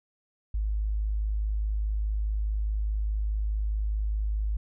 sine tone, 52.4 Hz, G#1, 16 cents sharp, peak -25 dBFS, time 0.54-4.57 s, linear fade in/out 5 ms, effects none

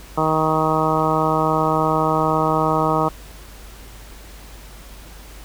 harmonic tone, 157.3 Hz, D#3, 19 cents sharp, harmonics 1 / 2 / 3 / 4 / 5 / 6 / 7 / 8, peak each -24 / -24 / -24 / -24 / -24 / -24 / -24 / -24 dBFS, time 0.17-3.09 s, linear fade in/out 10 ms, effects added 50 Hz sine -39 dBFS peak until 5.44 s + pink hiss -43 dBFS RMS until 5.44 s

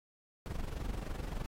brown noise with amplitude modulation, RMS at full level -35 dBFS, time 0.46-1.46 s, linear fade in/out 0 ms, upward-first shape sine, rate 23.4 Hz, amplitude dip 75%, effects AAC 48 kbps

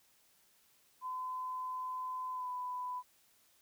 sine tone with pitch glide, 1018 to 997.6 Hz, C6 to B5, -48 to +17 cents, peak -37 dBFS, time 1.01-3.03 s, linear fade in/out 50 ms, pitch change -35 cents, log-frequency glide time 2.32-2.49 s, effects white hiss -69 dBFS RMS until 3.61 s

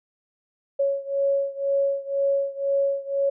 sine beating tone pair, 554 / 556 Hz, C#5 / C#5, -1 / +5 cents, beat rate 2 Hz, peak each -23 / -25 dBFS, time 0.79-3.3 s, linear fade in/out 10 ms, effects none

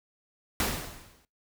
pink noise with exponential decay, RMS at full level -25 dBFS, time 0.6-1.25 s, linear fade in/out 1 ms, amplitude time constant 140 ms, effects noise-tail reverb RT60 0.2 s tail -21 dB re dry

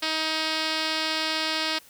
5% pulse tone with low-pass filter, 315.6 Hz, D#4, 25 cents sharp, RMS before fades -27 dBFS, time 0.02-1.79 s, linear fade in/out 10 ms, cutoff 5300 Hz, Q 3.9, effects white hiss -53 dBFS RMS until 1.89 s

